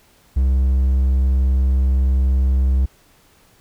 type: tone with hard clipping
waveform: triangle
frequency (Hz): 65.8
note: C2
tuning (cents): +10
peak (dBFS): -14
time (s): 0.36-2.86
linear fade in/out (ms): 10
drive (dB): 6
effects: pink hiss -54 dBFS RMS until 3.6 s